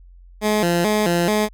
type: tone with vibrato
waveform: 15% pulse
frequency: 191.4 Hz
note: G3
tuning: 41 cents flat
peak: -10 dBFS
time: 0.41-1.49 s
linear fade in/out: 50 ms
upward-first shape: square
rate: 2.3 Hz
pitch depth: 180 cents each way
effects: added 44 Hz sine -42 dBFS peak until 1.53 s